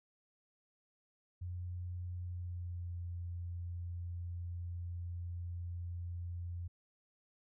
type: tone with pitch glide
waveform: sine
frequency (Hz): 89 to 87.07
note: F2 to F2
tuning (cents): +33 to -5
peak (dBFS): -39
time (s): 1.41-6.68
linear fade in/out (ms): 10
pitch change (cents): -38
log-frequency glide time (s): 2.21-2.98
effects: none